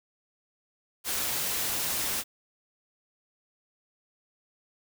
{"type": "noise", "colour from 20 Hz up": "white", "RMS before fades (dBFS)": -30, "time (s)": [1.04, 2.24], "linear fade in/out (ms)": 50, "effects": []}